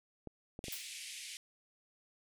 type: clicks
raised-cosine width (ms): 2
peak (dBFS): -31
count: 4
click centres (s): 0.273 / 0.591 / 0.641 / 0.683
type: band-pass noise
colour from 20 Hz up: pink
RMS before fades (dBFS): -47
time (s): 0.64-1.37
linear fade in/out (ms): 0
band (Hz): 2100 to 11000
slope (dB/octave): 48
type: noise with exponential decay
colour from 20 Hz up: blue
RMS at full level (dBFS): -38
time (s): 0.72-0.91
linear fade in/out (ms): 5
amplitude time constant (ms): 40
effects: none